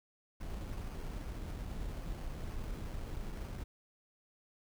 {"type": "noise with sample-and-hold", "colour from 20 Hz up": "brown", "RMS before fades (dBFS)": -41, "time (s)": [0.4, 3.64], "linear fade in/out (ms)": 10, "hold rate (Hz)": 3675, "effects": []}